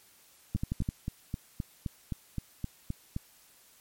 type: two click trains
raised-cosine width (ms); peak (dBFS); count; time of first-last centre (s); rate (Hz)
5; -18 / -20; 5 / 11; 0.55-0.889 / 0.56-3.164; 11.8 / 3.84
effects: white hiss -60 dBFS RMS until 3.8 s + MP3 64 kbps